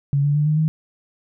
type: tone with pitch steps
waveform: sine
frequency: 140.9 / 144.78 / 148.76 / 152.86 / 157.06 Hz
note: C#3 / D3 / D3 / D#3 / D#3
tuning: +29 / -24 / +23 / -30 / +17 cents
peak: -15 dBFS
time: 0.13-0.68 s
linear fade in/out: 0 ms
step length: 110 ms
effects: none